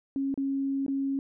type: tone with dropouts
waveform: sine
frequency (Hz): 273.4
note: C#4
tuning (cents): -24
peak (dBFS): -26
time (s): 0.16-1.19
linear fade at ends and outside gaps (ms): 1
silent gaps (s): 0.342-0.376 / 0.864-0.881
effects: none